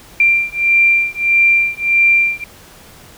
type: beating tone pair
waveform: sine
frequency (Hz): 2369 / 2370.6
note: D7 / D7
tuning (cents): +14 / +16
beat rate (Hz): 1.6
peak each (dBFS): -13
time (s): 0.2-2.44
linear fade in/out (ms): 2
effects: pink hiss -41 dBFS RMS until 3.17 s